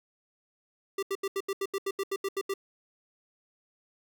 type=tone bursts; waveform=square; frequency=391.9 Hz; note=G4; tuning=in tune; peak=-29 dBFS; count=13; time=0.98-2.539 s; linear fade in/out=5 ms; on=47 ms; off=79 ms; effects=none